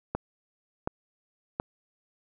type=click train; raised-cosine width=1 ms; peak=-14 dBFS; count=3; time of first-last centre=0.15-1.599 s; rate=1.38 Hz; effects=none